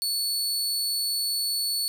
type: tone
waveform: sawtooth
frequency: 4435 Hz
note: C#8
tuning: in tune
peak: -22 dBFS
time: 0.02-1.88 s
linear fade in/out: 0 ms
effects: none